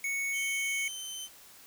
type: tone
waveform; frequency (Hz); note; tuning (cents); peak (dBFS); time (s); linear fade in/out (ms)
square; 2217; C#7; 0; -31; 0.04-0.88; 2
type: tone with pitch glide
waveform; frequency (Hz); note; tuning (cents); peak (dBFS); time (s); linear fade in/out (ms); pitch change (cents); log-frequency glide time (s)
20% pulse; 3097 to 3074; G7 to G7; -22 to -35; -32; 0.32-1.29; 50; -13; 0.44-1.15
effects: white hiss -54 dBFS RMS until 1.66 s